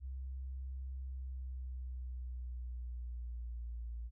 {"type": "tone with pitch glide", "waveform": "sine", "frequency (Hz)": [65.41, 57.94], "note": ["C2", "A#1"], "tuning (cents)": [0, -10], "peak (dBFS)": -40, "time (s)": [0, 4.11], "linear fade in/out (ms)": 50, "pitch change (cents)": -210, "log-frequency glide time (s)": [1, 3.89], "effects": []}